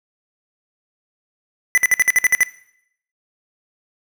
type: tone bursts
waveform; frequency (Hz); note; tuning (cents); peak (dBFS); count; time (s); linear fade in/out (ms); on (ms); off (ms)
square; 1997; B6; +19; -11; 9; 1.75-2.432; 0; 26; 56
effects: noise-tail reverb RT60 0.7 s tail -19 dB re dry